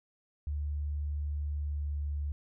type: tone with pitch glide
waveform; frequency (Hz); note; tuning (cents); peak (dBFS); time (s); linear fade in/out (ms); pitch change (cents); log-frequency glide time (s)
sine; 73.42 to 72.83; D2 to D2; 0 to -14; -31; 0.47-2.32; 0; -14; 1.59-1.97
effects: none